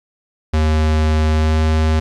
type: tone with pitch glide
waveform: square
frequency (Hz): 77.78 to 78.59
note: D#2 to D#2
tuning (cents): 0 to +18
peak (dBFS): -13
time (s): 0.53-2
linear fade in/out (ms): 10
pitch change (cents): +18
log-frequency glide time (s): 1.3-1.62
effects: low-pass 6000 Hz 12 dB/octave + 9-bit